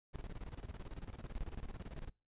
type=noise with tremolo; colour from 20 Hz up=brown; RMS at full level=-43 dBFS; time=0.13-2.1 s; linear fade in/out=20 ms; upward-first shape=square; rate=18 Hz; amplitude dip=80%; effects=noise-tail reverb RT60 0.3 s tail -25 dB re dry + resampled to 8000 Hz